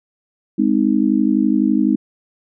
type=chord; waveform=sine; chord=Ab major; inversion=none; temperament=just; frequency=207.7 / 259.6 / 311.5 Hz; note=Ab3 / C4 / Eb4; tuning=0 / -13 / +2 cents; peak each=-17 dBFS; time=0.58-1.96 s; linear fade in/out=10 ms; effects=none